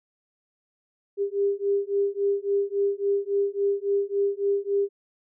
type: beating tone pair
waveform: sine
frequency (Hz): 398.6 / 402.2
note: G4 / G4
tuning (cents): +29 / +44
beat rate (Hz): 3.6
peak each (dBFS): -25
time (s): 1.17-4.89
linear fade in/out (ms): 50
effects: none